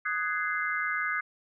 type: chord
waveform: sine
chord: Ab dominant seventh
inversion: second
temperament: just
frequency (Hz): 1245.9 / 1495.1 / 1661.2 / 2077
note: Eb6 / Gb6 / Ab6 / C7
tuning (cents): +2 / +18 / 0 / -13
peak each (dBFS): -33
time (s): 0.05-1.21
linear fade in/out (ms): 10
effects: none